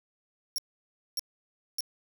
sawtooth tone bursts, 5550 Hz, F8, 12 cents flat, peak -26 dBFS, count 3, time 0.56-1.806 s, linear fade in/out 0 ms, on 22 ms, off 590 ms, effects none

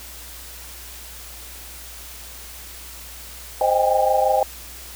sine chord, Ab major seventh, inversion first, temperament equal with one note detuned, 523.3 / 622.3 / 784 / 809.8 Hz, C5 / Eb5 / G5 / Ab5, 0 / 0 / 0 / -44 cents, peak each -21 dBFS, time 3.61-4.43 s, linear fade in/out 2 ms, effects added 60 Hz sine -42 dBFS peak until 4.95 s + white hiss -39 dBFS RMS until 4.95 s

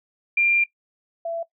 sine tone pair in turn, 2386 / 669.5 Hz, D7 / E5, +27 / +27 cents, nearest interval octave + minor seventh, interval 2200 cents, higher first, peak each -16 / -25 dBFS, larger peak first, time 0.37-0.64 / 1.25-1.43 s, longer first, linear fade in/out 5 ms, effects noise-tail reverb RT60 0.1 s tail -18 dB re dry

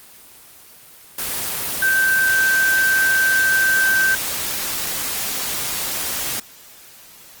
sine tone in noise, 1556 Hz, G6, 13 cents flat, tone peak -14 dBFS, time 1.82-4.15 s, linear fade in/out 5 ms, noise white, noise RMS -24 dBFS, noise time 1.18-6.4 s, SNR +7 dB, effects white hiss -44 dBFS RMS until 7.4 s + Opus 24 kbps

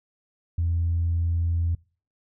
sine tone, 84.5 Hz, E2, 43 cents sharp, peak -20 dBFS, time 0.58-1.75 s, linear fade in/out 5 ms, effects noise-tail reverb RT60 0.4 s tail -25 dB re dry + tanh soft clip ceiling -17 dBFS

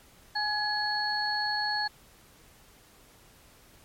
sine tone cluster, 839 / 1684 / 4361 Hz, G#5 / G#6 / C#8, +17 / +24 / -29 cents, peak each -31 dBFS, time 0.35-1.88 s, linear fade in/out 10 ms, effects pink hiss -57 dBFS RMS until 3.84 s + MP3 64 kbps

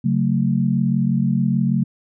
sine chord, F# minor, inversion second, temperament equal with one note detuned, 138.59 / 185 / 223.7 Hz, C#3 / F#3 / A3, 0 / 0 / +29 cents, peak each -20 dBFS, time 0.04-1.84 s, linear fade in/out 10 ms, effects none

